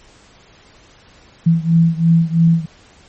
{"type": "beating tone pair", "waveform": "sine", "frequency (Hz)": [164.81, 167.81], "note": ["E3", "E3"], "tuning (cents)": [0, 31], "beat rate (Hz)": 3, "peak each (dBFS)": [-12, -14], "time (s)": [1.46, 2.66], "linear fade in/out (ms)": 10, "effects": ["pink hiss -47 dBFS RMS until 3.08 s", "MP3 32 kbps"]}